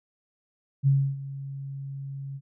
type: tone with ADSR envelope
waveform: sine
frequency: 137.6 Hz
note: C#3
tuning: 12 cents flat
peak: -16 dBFS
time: 0.83-2.41 s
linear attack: 40 ms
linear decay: 290 ms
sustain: -17 dB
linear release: 52 ms
effects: none